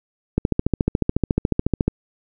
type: click train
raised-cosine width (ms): 3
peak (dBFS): -4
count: 22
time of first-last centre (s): 0.38-1.88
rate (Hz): 14
effects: none